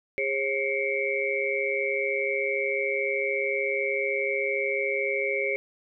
sine tone cluster, 407.5 / 541 / 2151 / 2295 Hz, G#4 / C#5 / C7 / D7, -33 / -42 / +47 / -40 cents, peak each -30 dBFS, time 0.18-5.56 s, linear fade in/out 0 ms, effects none

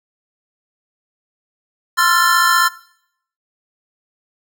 square chord, F major seventh, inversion second, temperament equal with one note detuned, 1046.5 / 1341.6 / 1396.9 / 1760 Hz, C6 / E6 / F6 / A6, 0 / +30 / 0 / 0 cents, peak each -18 dBFS, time 1.97-2.69 s, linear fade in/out 20 ms, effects noise-tail reverb RT60 0.7 s tail -20 dB re dry

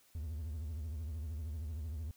triangle tone with vibrato, 77.78 Hz, D#2, in tune, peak -36 dBFS, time 0.15-2.11 s, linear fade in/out 0 ms, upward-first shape triangle, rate 13 Hz, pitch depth 200 cents each way, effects white hiss -67 dBFS RMS until 2.16 s

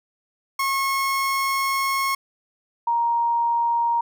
30% pulse / sine tone pair in turn, 1088 / 937.3 Hz, C#6 / A#5, -33 / +9 cents, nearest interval minor third, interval 258 cents, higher first, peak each -18 / -18 dBFS, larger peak neither, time 0.59-2.15 / 2.87-4.01 s, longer first, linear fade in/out 5 ms, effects none

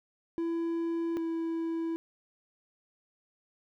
triangle tone pair in turn, 333.9 / 329.5 Hz, E4 / E4, +22 / -1 cents, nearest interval unison, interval 23 cents, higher first, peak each -27 / -28 dBFS, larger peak first, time 0.38-1.17 / 1.17-1.96 s, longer neither, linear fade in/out 0 ms, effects none

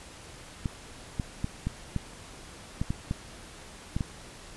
clicks, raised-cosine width 5 ms, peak -16 dBFS, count 10, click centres 0.658 / 1.198 / 1.444 / 1.67 / 1.963 / 2.815 / 2.905 / 3.111 / 3.965 / 4.008 s, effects pink hiss -47 dBFS RMS until 4.56 s + resampled to 24000 Hz

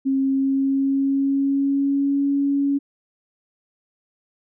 sine tone with pitch glide, 269.2 to 280.3 Hz, C4 to C#4, +49 to +19 cents, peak -17 dBFS, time 0.05-2.79 s, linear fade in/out 20 ms, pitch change +70 cents, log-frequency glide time 0.21-2.26 s, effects none

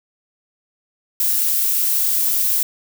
violet noise, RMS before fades -18 dBFS, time 1.2-2.63 s, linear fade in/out 2 ms, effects none

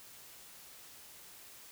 silence, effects white hiss -54 dBFS RMS until 1.71 s

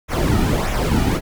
brown noise with flanger, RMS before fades -18 dBFS, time 0.08-1.21 s, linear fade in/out 50 ms, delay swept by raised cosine 0.22 to 1.92 ms, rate 1.6 Hz, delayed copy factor -0.65, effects none

